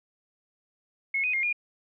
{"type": "tone with pitch steps", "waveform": "sine", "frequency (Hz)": [2179, 2497, 2127, 2425], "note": ["C#7", "D#7", "C7", "D#7"], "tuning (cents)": [-30, 6, 28, -45], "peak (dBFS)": -24, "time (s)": [1.14, 1.528], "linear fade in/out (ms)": 5, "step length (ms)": 97, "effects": []}